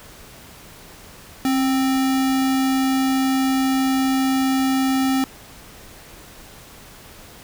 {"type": "tone with sample-and-hold", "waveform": "sine", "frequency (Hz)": 266.2, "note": "C4", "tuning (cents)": 30, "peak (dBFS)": -16, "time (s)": [1.45, 5.24], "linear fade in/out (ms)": 0, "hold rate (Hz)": 1050, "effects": ["pink hiss -43 dBFS RMS until 7.43 s"]}